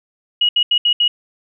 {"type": "tone bursts at uneven times", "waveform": "sine", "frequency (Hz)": 2900, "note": "F#7", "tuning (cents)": -35, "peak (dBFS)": -11, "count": 5, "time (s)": [[0.41, 0.49], [0.56, 0.63], [0.71, 0.78], [0.85, 0.93], [1, 1.08]], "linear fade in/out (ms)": 5, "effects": []}